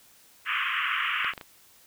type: band-pass noise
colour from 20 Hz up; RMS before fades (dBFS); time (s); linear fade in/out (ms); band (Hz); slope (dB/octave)
pink; -28; 0.45-1.34; 50; 1100 to 3100; 96
type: clicks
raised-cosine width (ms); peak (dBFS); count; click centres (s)
0.3; -20 / -23 / -22 / -24; 4; 1.246 / 1.336 / 1.378 / 1.412
effects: white hiss -57 dBFS RMS until 1.86 s